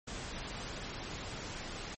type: noise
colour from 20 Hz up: pink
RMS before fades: -42 dBFS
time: 0.07-1.95 s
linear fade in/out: 10 ms
effects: MP3 32 kbps